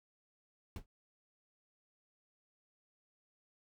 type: noise with exponential decay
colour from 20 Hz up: brown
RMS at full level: -34 dBFS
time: 0.76-0.86 s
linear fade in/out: 2 ms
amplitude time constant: 20 ms
effects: none